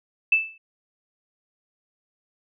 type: tone with exponential decay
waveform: sine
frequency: 2637 Hz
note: E7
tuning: in tune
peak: -12 dBFS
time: 0.32-0.58 s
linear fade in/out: 5 ms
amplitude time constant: 55 ms
effects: none